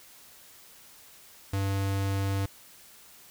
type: tone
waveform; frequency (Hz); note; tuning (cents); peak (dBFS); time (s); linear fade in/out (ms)
square; 98; G2; 0; -27; 1.53-2.46; 5
effects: white hiss -53 dBFS RMS until 3.3 s